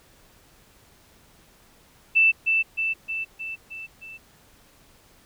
sine tone with echo, 2655 Hz, E7, 12 cents sharp, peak -14 dBFS, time 2.15-2.32 s, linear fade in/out 20 ms, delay 310 ms, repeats 6, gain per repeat -4 dB, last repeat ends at 4.18 s, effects pink hiss -56 dBFS RMS until 5.25 s

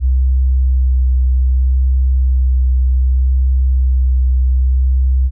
sine tone with vibrato, 64.2 Hz, C2, 32 cents flat, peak -9 dBFS, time 0-5.31 s, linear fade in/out 50 ms, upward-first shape sine, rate 0.64 Hz, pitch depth 15 cents each way, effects none

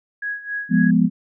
sine tone with tremolo, 1661.2 Hz, G#6, in tune, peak -22 dBFS, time 0.22-0.91 s, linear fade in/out 5 ms, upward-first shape sine, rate 3.7 Hz, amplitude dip 80%
sine chord, F diminished, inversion none, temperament equal, 174.61 / 207.7 / 246.9 Hz, F3 / Ab3 / Cb4, 0 / 0 / 0 cents, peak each -17 dBFS, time 0.69-1.1 s, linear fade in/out 50 ms
effects none

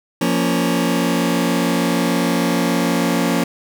sawtooth chord, Bb minor, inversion second, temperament just, 174.81 / 233.1 / 279.7 Hz, F3 / Bb3 / Db4, +2 / 0 / +16 cents, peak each -16 dBFS, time 0.21-3.44 s, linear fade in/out 5 ms, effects none

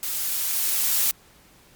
blue noise with level ramp, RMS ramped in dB -28 to -20 dBFS, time 0.03-1.11 s, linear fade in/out 0 ms, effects pink hiss -54 dBFS RMS until 1.75 s + MP3 96 kbps

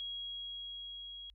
sine tone with level ramp, 3300 Hz, G#7, 12 cents flat, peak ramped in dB -38 to -45 dBFS, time 0-1.3 s, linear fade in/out 0 ms, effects added 50 Hz sine -60 dBFS peak until 1.34 s

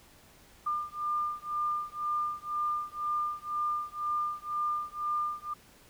sine beating tone pair, 1200 / 1202 Hz, D6 / D6, +37 / +40 cents, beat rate 2 Hz, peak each -33 / -33 dBFS, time 0.66-5.54 s, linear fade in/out 10 ms, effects pink hiss -58 dBFS RMS until 5.89 s

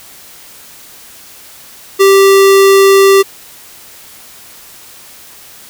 square tone, 391.2 Hz, G4, 4 cents flat, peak -4 dBFS, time 1.99-3.23 s, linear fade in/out 20 ms, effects white hiss -36 dBFS RMS until 5.69 s

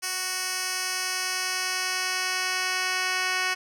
10% pulse tone with band-pass filter sweep, 370 Hz, F#4, in tune, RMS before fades -28 dBFS, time 0.02-3.55 s, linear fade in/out 20 ms, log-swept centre 7400 to 3300 Hz, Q 0.81, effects none

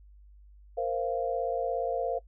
sine chord, Bb suspended second, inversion none, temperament equal with one note detuned, 466.2 / 523.3 / 691.2 Hz, Bb4 / C5 / F5, 0 / 0 / -18 cents, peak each -32 dBFS, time 0.77-2.19 s, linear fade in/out 10 ms, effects noise-tail reverb RT60 0.1 s tail -19 dB re dry + added 50 Hz sine -51 dBFS peak until 2.27 s

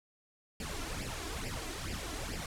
pink noise with flanger, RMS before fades -39 dBFS, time 0.6-2.46 s, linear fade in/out 2 ms, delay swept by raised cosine 0.39 to 2.99 ms, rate 2.3 Hz, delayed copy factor +0.75, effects low-pass 10000 Hz 12 dB/octave

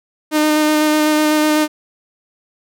sawtooth tone with vibrato, 305.2 Hz, D#4, 33 cents flat, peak -8 dBFS, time 0.31-1.68 s, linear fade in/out 50 ms, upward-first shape square, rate 8 Hz, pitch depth 10 cents each way, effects none

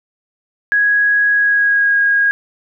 sine tone with pitch glide, 1661.2 to 1637.4 Hz, G#6 to G#6, 0 to -25 cents, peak -10 dBFS, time 0.72-2.31 s, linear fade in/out 0 ms, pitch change -25 cents, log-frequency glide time 1.31-1.97 s, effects none

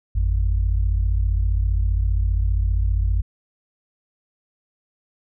sine tone pair together, 51.49 / 86.6 Hz, G#1 / F2, -14 / -14 cents, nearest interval major sixth, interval 900 cents, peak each -17 / -21 dBFS, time 0.15-3.22 s, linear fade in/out 10 ms, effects tanh soft clip ceiling -11 dBFS

